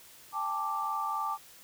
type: chord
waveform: sine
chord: G suspended second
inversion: none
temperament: equal with one note detuned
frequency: 796.3 / 880 / 1174.7 Hz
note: G5 / A5 / D6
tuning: +27 / 0 / 0 cents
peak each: -38 / -35 / -32 dBFS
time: 0.32-1.38 s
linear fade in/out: 50 ms
effects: white hiss -54 dBFS RMS until 1.63 s